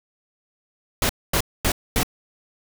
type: noise bursts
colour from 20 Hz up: pink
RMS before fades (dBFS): -20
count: 4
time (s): 1.02-2.032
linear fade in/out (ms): 2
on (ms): 73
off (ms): 240
effects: none